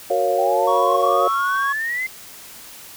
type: chord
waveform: sine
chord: Gb major seventh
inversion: none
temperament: equal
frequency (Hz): 370 / 466.2 / 554.4 / 698.5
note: Gb4 / Bb4 / Db5 / F5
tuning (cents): 0 / 0 / 0 / 0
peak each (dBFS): -25 / -23 / -20 / -21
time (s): 0.1-1.28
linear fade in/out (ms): 5
type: exponential sweep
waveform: sine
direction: up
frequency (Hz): 763 to 2093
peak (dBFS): -21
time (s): 0.38-2.07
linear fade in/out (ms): 10
type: tone with vibrato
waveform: triangle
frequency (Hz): 1108.7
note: C#6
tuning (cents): 0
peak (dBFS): -18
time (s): 0.67-1.73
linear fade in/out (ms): 10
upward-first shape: sine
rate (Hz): 2.4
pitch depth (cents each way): 10
effects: white hiss -40 dBFS RMS until 2.96 s